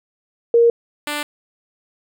sine / 5% pulse tone pair in turn, 468 / 294.8 Hz, A#4 / D4, +7 / +7 cents, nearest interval minor sixth, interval 800 cents, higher first, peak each -9 / -11 dBFS, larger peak first, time 0.54-0.7 / 1.07-1.23 s, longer neither, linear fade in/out 2 ms, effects none

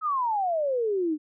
sine exponential sweep, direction down, 1300 to 293.7 Hz, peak -23 dBFS, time 0.01-1.18 s, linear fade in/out 50 ms, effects none

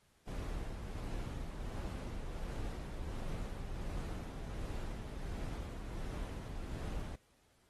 brown noise with tremolo, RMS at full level -40 dBFS, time 0.27-7.16 s, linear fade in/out 10 ms, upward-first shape sine, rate 1.4 Hz, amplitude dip 35%, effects pink hiss -72 dBFS RMS until 7.69 s + AAC 32 kbps

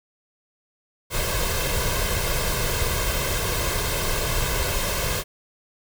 pink noise with comb filter, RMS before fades -24 dBFS, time 1.1-5.24 s, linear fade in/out 50 ms, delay 1.9 ms, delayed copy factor +0.65, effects none

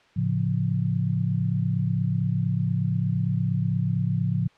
sine chord, A augmented, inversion none, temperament equal, 110 / 138.59 / 174.61 Hz, A2 / C#3 / E#3, 0 / 0 / 0 cents, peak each -26 dBFS, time 0.16-4.48 s, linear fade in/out 10 ms, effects white hiss -58 dBFS RMS until 4.57 s + low-pass 3000 Hz 12 dB/octave

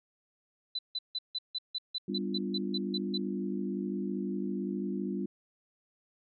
sine tone bursts, 4000 Hz, B7, 21 cents sharp, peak -31 dBFS, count 13, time 0.75-3.177 s, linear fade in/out 5 ms, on 39 ms, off 160 ms
sine chord, G dominant seventh, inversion none, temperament equal with one note detuned, 196 / 248.1 / 293.7 / 349.2 Hz, G3 / B3 / D4 / F4, 0 / +8 / 0 / 0 cents, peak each -34 / -39 / -39 / -38 dBFS, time 2.08-5.26 s, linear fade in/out 5 ms
effects none

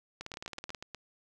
two click trains, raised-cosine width 0.2 ms, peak -24 / -23 dBFS, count 6 / 11, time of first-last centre 0.34-0.947 / 0.21-0.748 s, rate 8.24 / 18.6 Hz, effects none

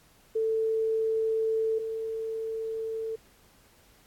sine tone pair in turn, 443.9 / 446.1 Hz, A4 / A4, +15 / +24 cents, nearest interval unison, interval 9 cents, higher second, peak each -24 / -30 dBFS, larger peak first, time 0.35-1.79 / 1.79-3.16 s, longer first, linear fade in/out 10 ms, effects pink hiss -60 dBFS RMS until 4.06 s + AAC 64 kbps

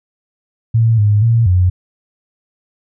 sine tone with pitch steps, 113.9 / 104.2 / 115.5 / 90.8 Hz, A#2 / G#2 / A#2 / F#2, -40 / +6 / -16 / -32 cents, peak -8 dBFS, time 0.74-1.7 s, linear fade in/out 10 ms, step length 240 ms, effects none

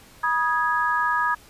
sine chord, G# minor, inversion first, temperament equal with one note detuned, 969.1 / 1244.5 / 1661.2 Hz, B5 / D#6 / G#6, -33 / 0 / 0 cents, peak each -24 dBFS, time 0.23-1.35 s, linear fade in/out 10 ms, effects pink hiss -50 dBFS RMS until 1.49 s + resampled to 32000 Hz

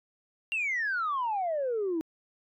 sine exponential sweep, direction down, 2794 to 311.1 Hz, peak -26 dBFS, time 0.52-2.01 s, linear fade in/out 0 ms, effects tanh soft clip ceiling -24 dBFS

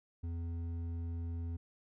sine tone with hard clipping, 84.3 Hz, E2, 39 cents sharp, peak -38 dBFS, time 0.23-1.57 s, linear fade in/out 10 ms, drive 7 dB, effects none

